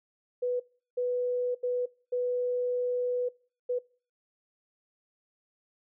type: tone bursts at uneven times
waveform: sine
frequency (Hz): 493.9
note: B4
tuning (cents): 0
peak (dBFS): -26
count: 5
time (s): 0.42-0.6 / 0.97-1.55 / 1.63-1.86 / 2.12-3.29 / 3.69-3.79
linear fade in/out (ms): 10
effects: noise-tail reverb RT60 0.4 s tail -23 dB re dry

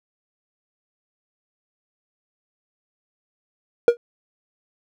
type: tone with exponential decay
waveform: triangle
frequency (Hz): 474.8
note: A#4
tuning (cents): +32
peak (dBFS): -3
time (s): 3.88-3.97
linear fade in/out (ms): 1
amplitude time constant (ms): 18
effects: none

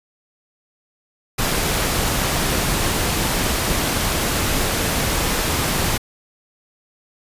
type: noise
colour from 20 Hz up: pink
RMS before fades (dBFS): -20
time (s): 1.38-5.98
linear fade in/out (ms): 10
effects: resampled to 32000 Hz

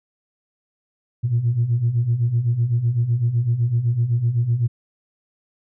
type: beating tone pair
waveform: sine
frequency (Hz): 113.4 / 121.3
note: A#2 / B2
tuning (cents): -47 / -31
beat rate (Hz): 7.9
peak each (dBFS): -22 / -17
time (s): 1.23-4.68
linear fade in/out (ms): 20
effects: tanh soft clip ceiling -11 dBFS

